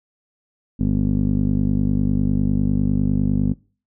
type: tone with low-pass filter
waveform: 15% pulse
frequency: 49.93 Hz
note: G1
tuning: 33 cents sharp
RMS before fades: -19 dBFS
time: 0.79-3.54 s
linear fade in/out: 20 ms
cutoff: 260 Hz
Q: 4.3
effects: noise-tail reverb RT60 0.4 s tail -25 dB re dry